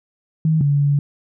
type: tone pair in turn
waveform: sine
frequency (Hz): 158.2 / 143.12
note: D#3 / D3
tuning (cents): +29 / -44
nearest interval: major second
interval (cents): 173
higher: first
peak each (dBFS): -13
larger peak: neither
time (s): 0.45-0.61 / 0.61-0.99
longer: second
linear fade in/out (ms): 2
effects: none